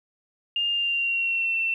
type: tone with pitch glide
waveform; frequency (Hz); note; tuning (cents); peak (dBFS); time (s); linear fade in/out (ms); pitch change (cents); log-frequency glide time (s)
sine; 2814 to 2692; F7 to E7; +12 to +36; -22; 0.56-1.74; 2; -76; 0.7-1.55
effects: 10-bit